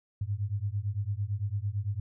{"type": "beating tone pair", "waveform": "sine", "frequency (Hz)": [97.6, 106.5], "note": ["G2", "G#2"], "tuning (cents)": [-7, 44], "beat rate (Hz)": 8.9, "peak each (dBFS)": [-32, -32], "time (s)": [0.21, 2], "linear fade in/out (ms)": 5, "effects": []}